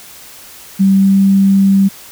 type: tone with pitch glide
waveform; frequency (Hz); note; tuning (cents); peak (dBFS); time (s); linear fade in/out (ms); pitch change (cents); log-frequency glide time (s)
sine; 194 to 195.35; G3 to G3; -18 to -6; -6; 0.79-1.89; 20; +12; 0.93-1.17
effects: white hiss -36 dBFS RMS until 2.11 s